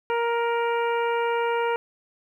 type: harmonic tone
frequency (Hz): 468.5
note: A#4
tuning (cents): +9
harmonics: 1 / 2 / 3 / 4 / 5 / 6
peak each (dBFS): -24 / -26 / -32 / -38 / -36 / -40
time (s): 0.1-1.76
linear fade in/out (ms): 0
effects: 10-bit